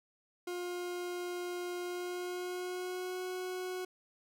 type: tone with pitch glide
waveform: 40% pulse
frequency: 355.1 to 367.2 Hz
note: F4 to F#4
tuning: +29 to -13 cents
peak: -36 dBFS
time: 0.47-3.85 s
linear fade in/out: 5 ms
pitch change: +58 cents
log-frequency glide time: 1.84-3.23 s
effects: none